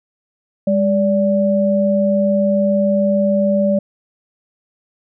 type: tone pair together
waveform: sine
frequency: 202.3 / 580 Hz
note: G#3 / D5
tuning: -45 / -22 cents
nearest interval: octave + tritone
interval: 1823 cents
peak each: -15 dBFS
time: 0.67-3.79 s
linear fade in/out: 5 ms
effects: none